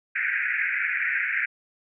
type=band-pass noise; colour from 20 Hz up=pink; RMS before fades=-26 dBFS; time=0.15-1.46 s; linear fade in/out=10 ms; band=1500 to 2400 Hz; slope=96 dB/octave; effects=none